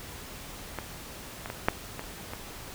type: clicks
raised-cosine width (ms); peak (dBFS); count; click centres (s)
0.5; -18 / -20 / -19 / -6 / -21 / -28 / -21; 7; 0.787 / 1.459 / 1.501 / 1.685 / 1.994 / 2.04 / 2.335
effects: pink hiss -43 dBFS RMS until 2.74 s